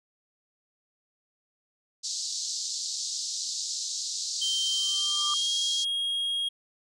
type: band-pass noise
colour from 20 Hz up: pink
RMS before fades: -33 dBFS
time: 2.03-5.85 s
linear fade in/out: 20 ms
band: 4100 to 7500 Hz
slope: 48 dB/octave
type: tone with pitch glide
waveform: triangle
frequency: 3136 to 3269 Hz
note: G7 to G#7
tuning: 0 to -28 cents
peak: -25 dBFS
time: 4.41-6.49 s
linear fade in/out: 10 ms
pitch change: +72 cents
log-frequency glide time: 4.9-5.53 s
type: tone with exponential growth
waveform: sine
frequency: 1186 Hz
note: D6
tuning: 17 cents sharp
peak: -28 dBFS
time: 4.69-5.34 s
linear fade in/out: 2 ms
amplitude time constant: 140 ms
effects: none